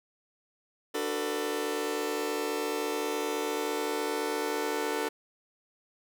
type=chord; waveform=sawtooth; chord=B minor seventh; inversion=first; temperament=just; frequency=296.3 / 370.4 / 444.5 / 493.9 Hz; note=D4 / F#4 / A4 / B4; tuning=+15 / +2 / +18 / 0 cents; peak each=-32 / -33 / -28 / -34 dBFS; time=0.94-5.09 s; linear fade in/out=10 ms; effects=none